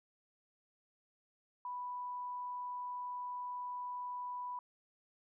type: tone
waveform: sine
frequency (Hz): 987.8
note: B5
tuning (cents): 0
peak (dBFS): -39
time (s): 1.65-4.59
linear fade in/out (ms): 2
effects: none